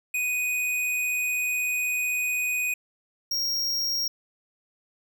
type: tone pair in turn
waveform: square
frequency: 2489 / 5588 Hz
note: D#7 / F8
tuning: 0 / 0 cents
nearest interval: octave + major second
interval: 1400 cents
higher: second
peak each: -25 dBFS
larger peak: neither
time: 0.14-2.74 / 3.31-4.08 s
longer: first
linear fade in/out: 5 ms
effects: none